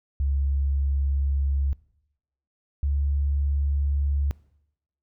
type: tone pair in turn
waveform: sine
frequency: 69.3 / 70.8 Hz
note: C#2 / C#2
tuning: 0 / +37 cents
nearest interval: unison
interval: 37 cents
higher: second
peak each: -21 dBFS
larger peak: neither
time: 0.2-1.73 / 2.83-4.31 s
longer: first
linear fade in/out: 0 ms
effects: noise-tail reverb RT60 0.8 s tail -21 dB re dry